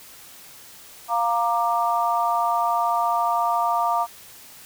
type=chord; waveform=sine; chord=Bb major; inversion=second; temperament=equal with one note detuned; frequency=698.5 / 932.3 / 1184.2 Hz; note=F5 / Bb5 / D6; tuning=0 / 0 / +14 cents; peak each=-23 / -23 / -24 dBFS; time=1.08-4.07 s; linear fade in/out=50 ms; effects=white hiss -45 dBFS RMS until 4.65 s